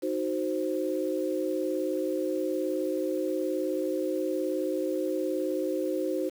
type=chord; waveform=sine; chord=C diminished; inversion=first; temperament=equal; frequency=311.1 / 370 / 523.3 Hz; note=Eb4 / Gb4 / C5; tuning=0 / 0 / 0 cents; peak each=-31 dBFS; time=0.02-6.3 s; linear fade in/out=20 ms; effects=8-bit